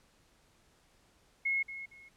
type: tone with echo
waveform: sine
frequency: 2170 Hz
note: C#7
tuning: 37 cents flat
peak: -28 dBFS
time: 1.45-1.63 s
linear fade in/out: 10 ms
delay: 230 ms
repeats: 2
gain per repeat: -12 dB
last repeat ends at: 2.09 s
effects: pink hiss -67 dBFS RMS until 2.16 s + low-pass 10000 Hz 12 dB/octave